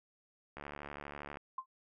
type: click train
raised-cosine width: 0.5 ms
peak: -29 dBFS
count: 59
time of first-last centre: 0.57-1.371 s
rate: 72.4 Hz
type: tone with exponential decay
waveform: sine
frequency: 1046.5 Hz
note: C6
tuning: in tune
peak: -33 dBFS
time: 1.58-1.66 s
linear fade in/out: 5 ms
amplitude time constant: 16 ms
effects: none